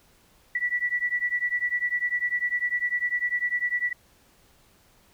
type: beating tone pair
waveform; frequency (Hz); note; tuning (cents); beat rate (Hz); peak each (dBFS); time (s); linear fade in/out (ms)
sine; 1949 / 1959; B6 / B6; -23 / -15; 10; -27; 0.55-3.93; 5
effects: pink hiss -60 dBFS RMS until 5.13 s